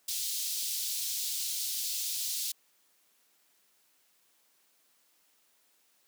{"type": "high-pass noise", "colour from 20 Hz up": "pink", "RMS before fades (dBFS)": -34, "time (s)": [0.08, 2.52], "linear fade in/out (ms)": 5, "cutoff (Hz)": 3800, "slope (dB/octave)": 24, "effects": ["white hiss -69 dBFS RMS until 6.07 s", "high-pass 200 Hz 12 dB/octave"]}